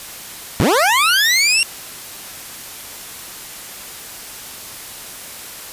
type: linear sweep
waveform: 20% pulse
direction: up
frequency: 77.78 to 2794 Hz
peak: -7 dBFS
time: 0.6-1.63 s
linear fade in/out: 0 ms
effects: white hiss -33 dBFS RMS until 5.72 s + resampled to 32000 Hz